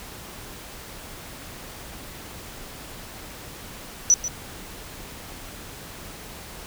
sine tone with echo, 5930 Hz, F#8, 3 cents sharp, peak -12 dBFS, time 4.1-4.14 s, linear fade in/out 0 ms, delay 140 ms, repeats 1, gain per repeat -13 dB, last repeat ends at 4.28 s, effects pink hiss -40 dBFS RMS until 6.66 s

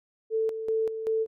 sine tone with tremolo, 443.5 Hz, A4, 14 cents sharp, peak -23 dBFS, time 0.3-1.27 s, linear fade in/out 50 ms, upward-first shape square, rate 2.6 Hz, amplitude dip 60%, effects none

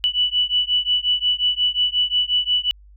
sine beating tone pair, 2960 / 2965.6 Hz, F#7 / F#7, 0 / +3 cents, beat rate 5.6 Hz, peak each -20 dBFS, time 0.04-2.71 s, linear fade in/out 0 ms, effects added 50 Hz sine -44 dBFS peak until 2.96 s

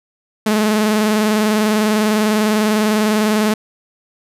sawtooth tone with vibrato, 213.6 Hz, G#3, 49 cents sharp, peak -9 dBFS, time 0.46-3.54 s, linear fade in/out 5 ms, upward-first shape square, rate 20 Hz, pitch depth 37 cents each way, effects resampled to 32000 Hz

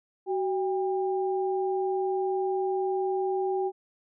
sine tone pair together, 377 / 798.8 Hz, F#4 / G5, +32 / +32 cents, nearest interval octave + minor second, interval 1300 cents, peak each -26 / -31 dBFS, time 0.26-3.72 s, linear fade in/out 50 ms, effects none

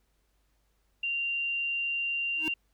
sine tone, 2774 Hz, F7, 12 cents flat, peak -28 dBFS, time 1.03-2.54 s, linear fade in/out 5 ms
square tone with exponential growth, 315.2 Hz, D#4, 23 cents sharp, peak -30 dBFS, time 2.35-2.48 s, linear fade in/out 0 ms, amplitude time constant 28 ms
effects added 50 Hz sine -70 dBFS peak until 2.73 s + pink hiss -75 dBFS RMS until 2.73 s

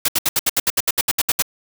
white noise bursts, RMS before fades -17 dBFS, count 14, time 0.05-1.423 s, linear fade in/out 5 ms, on 34 ms, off 69 ms, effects none

